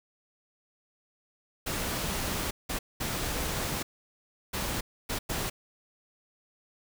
pink noise bursts at uneven times, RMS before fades -32 dBFS, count 6, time 1.66-2.51 / 2.69-2.79 / 3-3.83 / 4.53-4.81 / 5.09-5.19 / 5.29-5.5 s, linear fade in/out 10 ms, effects none

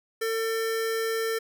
square tone pair together, 450 / 1791.7 Hz, A4 / A6, +39 / +31 cents, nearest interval 2 octaves, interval 2392 cents, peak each -27 / -35 dBFS, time 0.21-1.39 s, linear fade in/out 10 ms, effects none

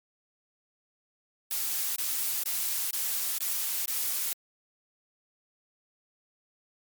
blue noise bursts, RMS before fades -30 dBFS, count 6, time 1.51-4.33 s, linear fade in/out 0 ms, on 450 ms, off 24 ms, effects MP3 96 kbps

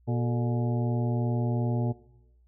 harmonic tone with a mistuned harmonic, 120 Hz, B2, 49 cents flat, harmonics 1 / 2 / 3 / 4 / 5 / 6 / 7, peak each -26 / -32 / -36 / -38 / -40 / -42 / -43 dBFS, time 0.07-1.93 s, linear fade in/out 20 ms, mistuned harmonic 4, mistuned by -140 cents, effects noise-tail reverb RT60 0.9 s tail -19 dB re dry + added 60 Hz sine -58 dBFS peak until 2.47 s

